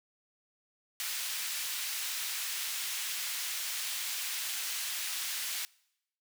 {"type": "high-pass noise", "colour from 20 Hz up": "pink", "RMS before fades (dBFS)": -36, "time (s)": [1, 5.65], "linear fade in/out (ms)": 0, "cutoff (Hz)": 2400, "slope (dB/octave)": 12, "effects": ["noise-tail reverb RT60 0.8 s tail -24 dB re dry"]}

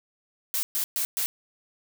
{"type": "noise bursts", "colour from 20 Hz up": "blue", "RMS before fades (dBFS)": -27, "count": 4, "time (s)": [0.54, 1.26], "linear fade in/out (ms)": 0, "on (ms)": 90, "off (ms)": 120, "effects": []}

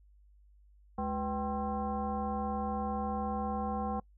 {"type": "tone with frequency modulation", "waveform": "sine", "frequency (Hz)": 494, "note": "B4", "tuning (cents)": 0, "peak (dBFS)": -31, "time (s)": [0.98, 4], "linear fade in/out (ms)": 5, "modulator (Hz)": 283, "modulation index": 1.8, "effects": ["noise-tail reverb RT60 0.1 s tail -25 dB re dry", "added 50 Hz sine -58 dBFS peak until 4.17 s"]}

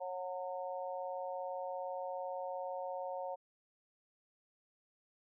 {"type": "harmonic tone", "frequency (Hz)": 182.6, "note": "F#3", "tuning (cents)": -23, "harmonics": [3, 4, 5], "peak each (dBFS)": [-41, -43, -45], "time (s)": [0, 3.36], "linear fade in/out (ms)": 20, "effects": []}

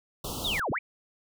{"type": "band-stop noise", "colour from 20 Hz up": "pink", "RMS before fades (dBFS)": -35, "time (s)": [0.24, 0.6], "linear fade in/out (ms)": 5, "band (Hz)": [1300, 2800], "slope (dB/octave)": 96}
{"type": "linear two-way sweep", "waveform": "sine", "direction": "down then up", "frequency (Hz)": [3951, 72.4, 2479], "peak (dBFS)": -27, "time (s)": [0.44, 0.79], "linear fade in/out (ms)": 10, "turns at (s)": 0.71}
{"effects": []}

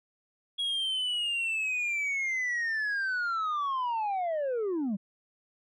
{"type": "linear sweep", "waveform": "sine", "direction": "down", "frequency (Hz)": [3331, 183], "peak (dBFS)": -25, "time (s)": [0.58, 4.97], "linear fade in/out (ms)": 20, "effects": ["tanh soft clip ceiling -27 dBFS"]}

